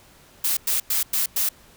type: noise bursts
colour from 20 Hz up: blue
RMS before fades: -22 dBFS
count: 5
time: 0.44-1.49 s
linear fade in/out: 5 ms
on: 130 ms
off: 100 ms
effects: pink hiss -52 dBFS RMS until 1.76 s